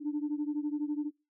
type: beating tone pair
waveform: sine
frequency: 292.6 / 304.6 Hz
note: D4 / D#4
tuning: -6 / -37 cents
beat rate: 12 Hz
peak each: -31 / -34 dBFS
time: 0-1.11 s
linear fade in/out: 50 ms
effects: noise-tail reverb RT60 0.3 s tail -26 dB re dry + tanh soft clip ceiling -25 dBFS